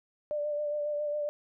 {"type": "tone with vibrato", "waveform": "sine", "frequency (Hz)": 592, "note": "D5", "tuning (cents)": 14, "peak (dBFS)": -29, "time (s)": [0.31, 1.29], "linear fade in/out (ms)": 0, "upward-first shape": "sine", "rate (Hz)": 7.3, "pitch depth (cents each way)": 24, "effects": []}